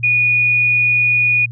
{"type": "tone", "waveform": "sine", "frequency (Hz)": 2458, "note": "D#7", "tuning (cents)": -22, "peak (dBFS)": -11, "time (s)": [0.03, 1.46], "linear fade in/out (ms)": 10, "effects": ["added 118 Hz sine -26 dBFS peak until 1.51 s"]}